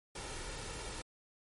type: noise with comb filter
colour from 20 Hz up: pink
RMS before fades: -43 dBFS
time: 0.15-1.02 s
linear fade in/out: 5 ms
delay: 2.2 ms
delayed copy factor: +0.5
effects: MP3 48 kbps